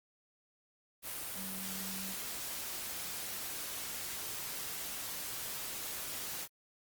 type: tone in noise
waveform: sine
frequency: 190.9 Hz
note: G3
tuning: 46 cents flat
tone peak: -45 dBFS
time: 1.34-2.16 s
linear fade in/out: 50 ms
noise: white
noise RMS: -41 dBFS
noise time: 1.02-6.48 s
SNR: -7 dB
effects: Opus 32 kbps